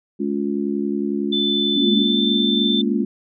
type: harmonic tone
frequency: 71 Hz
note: C#2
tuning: 42 cents sharp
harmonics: 3 / 4 / 5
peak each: -23 / -24 / -25 dBFS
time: 0.19-2.03 s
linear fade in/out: 20 ms
type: tone with pitch glide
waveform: sine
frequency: 3520 to 3549 Hz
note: A7 to A7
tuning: 0 to +14 cents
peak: -19 dBFS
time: 1.32-2.82 s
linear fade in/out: 10 ms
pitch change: +14 cents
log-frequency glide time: 1.91-2.21 s
type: chord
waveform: sine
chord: Bb minor seventh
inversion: third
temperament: just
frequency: 209.8 / 233.1 / 279.7 / 349.6 Hz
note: Ab3 / Bb3 / Db4 / F4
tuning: +18 / 0 / +16 / +2 cents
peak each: -21 / -22 / -23 / -25 dBFS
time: 1.76-3.05 s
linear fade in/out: 10 ms
effects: none